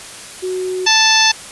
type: tone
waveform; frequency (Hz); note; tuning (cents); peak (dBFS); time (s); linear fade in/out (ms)
sine; 370; F#4; 0; -18; 0.42-0.87; 20
type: harmonic tone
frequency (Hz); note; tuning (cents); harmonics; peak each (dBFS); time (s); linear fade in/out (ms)
880; A5; 0; 1 / 2 / 3 / 4 / 5 / 6 / 7; -17 / -17 / -17 / -17 / -17 / -17 / -17; 0.86-1.32; 10
effects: white hiss -33 dBFS RMS until 1.51 s + resampled to 24000 Hz